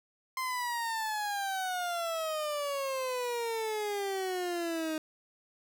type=exponential sweep; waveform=30% pulse; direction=down; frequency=1046.5 to 310 Hz; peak=-29 dBFS; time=0.37-4.98 s; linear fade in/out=2 ms; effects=none